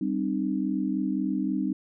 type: chord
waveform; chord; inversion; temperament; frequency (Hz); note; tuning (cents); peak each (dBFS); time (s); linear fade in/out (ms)
sine; C minor; second; equal with one note detuned; 196 / 261.6 / 305.4; G3 / C4 / Eb4; 0 / 0 / -32; -29; 0.01-1.73; 5
effects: none